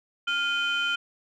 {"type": "tone cluster", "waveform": "sine", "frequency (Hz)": [1405, 2470, 3079], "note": ["F6", "D#7", "G7"], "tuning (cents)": [10, -13, -32], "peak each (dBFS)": [-25, -31, -27], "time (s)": [0.27, 0.96], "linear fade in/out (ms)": 10, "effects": ["tanh soft clip ceiling -19 dBFS"]}